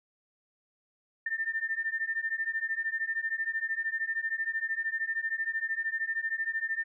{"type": "beating tone pair", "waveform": "sine", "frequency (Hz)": [1792, 1805], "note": ["A6", "A6"], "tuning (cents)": [31, 44], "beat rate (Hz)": 13, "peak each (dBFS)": [-33, -32], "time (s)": [1.26, 6.84], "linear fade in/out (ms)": 5, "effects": []}